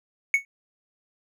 triangle tone with exponential decay, 2217 Hz, C#7, in tune, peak -11 dBFS, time 0.34-0.45 s, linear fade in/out 1 ms, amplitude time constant 22 ms, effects none

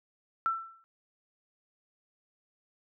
sine tone with exponential decay, 1338 Hz, E6, 25 cents sharp, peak -23 dBFS, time 0.46-0.84 s, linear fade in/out 0 ms, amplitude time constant 81 ms, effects none

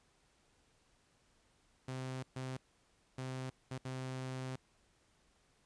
sawtooth tone bursts at uneven times, 130 Hz, C3, 11 cents flat, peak -36 dBFS, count 5, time 1.88-2.23 / 2.36-2.57 / 3.18-3.5 / 3.71-3.78 / 3.85-4.56 s, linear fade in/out 5 ms, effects pink hiss -72 dBFS RMS until 5.65 s + resampled to 22050 Hz

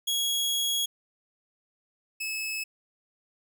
sawtooth tone pair in turn, 3322 / 2594 Hz, G#7 / E7, 0 / -28 cents, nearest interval major third, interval 428 cents, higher first, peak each -22 / -27 dBFS, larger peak first, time 0.07-0.86 / 2.2-2.64 s, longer first, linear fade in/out 10 ms, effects none

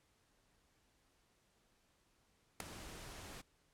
pink noise with ADSR envelope, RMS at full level -34 dBFS, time 2.6-3.42 s, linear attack 3 ms, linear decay 4 ms, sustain -17 dB, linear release 17 ms, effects pink hiss -75 dBFS RMS until 3.73 s + low-pass 11000 Hz 12 dB/octave

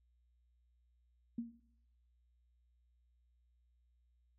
sine tone with exponential decay, 233.1 Hz, A#3, in tune, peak -34 dBFS, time 1.38-1.6 s, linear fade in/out 5 ms, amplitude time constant 47 ms, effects noise-tail reverb RT60 0.7 s tail -17 dB re dry + added 60 Hz sine -70 dBFS peak until 4.38 s

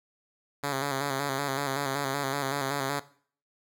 5% pulse tone with vibrato, 138.59 Hz, C#3, in tune, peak -17 dBFS, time 0.63-3 s, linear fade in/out 10 ms, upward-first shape square, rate 5.3 Hz, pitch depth 49 cents each way, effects noise-tail reverb RT60 0.5 s tail -18 dB re dry

